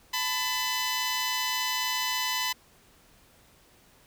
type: tone pair together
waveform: 10% pulse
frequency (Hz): 880 / 1003.6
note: A5 / B5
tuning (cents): 0 / +28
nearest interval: major second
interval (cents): 228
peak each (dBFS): -26 / -19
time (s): 0.13-2.53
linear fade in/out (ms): 10
effects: pink hiss -59 dBFS RMS until 4.06 s

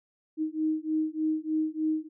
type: beating tone pair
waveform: sine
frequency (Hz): 311.1 / 314.4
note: D#4 / D#4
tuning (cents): 0 / +18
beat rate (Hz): 3.3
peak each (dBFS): -29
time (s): 0.37-2.09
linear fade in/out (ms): 50
effects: none

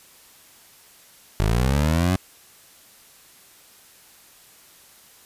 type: linear sweep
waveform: 20% pulse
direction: up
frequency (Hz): 49.76 to 94.3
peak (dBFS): -13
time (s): 1.4-2.16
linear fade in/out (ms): 0
effects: white hiss -51 dBFS RMS until 5.25 s + resampled to 32000 Hz

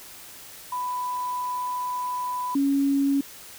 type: tone pair in turn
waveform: sine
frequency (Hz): 994 / 277.9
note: B5 / C#4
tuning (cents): +11 / +4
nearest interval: octave + minor seventh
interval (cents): 2207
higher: first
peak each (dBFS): -26 / -19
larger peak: second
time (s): 0.72-2.55 / 2.55-3.21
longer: first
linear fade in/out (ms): 5
effects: white hiss -44 dBFS RMS until 3.58 s

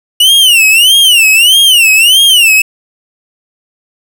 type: tone with vibrato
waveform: 45% pulse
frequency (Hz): 2878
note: F#7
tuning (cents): -49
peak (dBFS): -3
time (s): 0.2-2.62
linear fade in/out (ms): 5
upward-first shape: sine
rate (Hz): 1.6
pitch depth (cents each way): 210
effects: none

